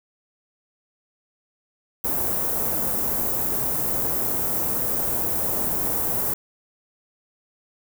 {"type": "band-stop noise", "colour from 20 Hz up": "white", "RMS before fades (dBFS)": -24, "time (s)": [2.04, 6.34], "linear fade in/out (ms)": 5, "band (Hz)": [760, 16000], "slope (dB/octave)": 12, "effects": []}